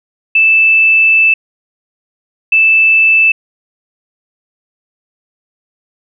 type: tone pair in turn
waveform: sine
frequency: 2637 / 2637 Hz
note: E7 / E7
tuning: 0 / 0 cents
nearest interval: unison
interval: 0 cents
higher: neither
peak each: -5 dBFS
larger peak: neither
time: 0.35-1.34 / 2.52-3.32 s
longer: first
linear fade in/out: 5 ms
effects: none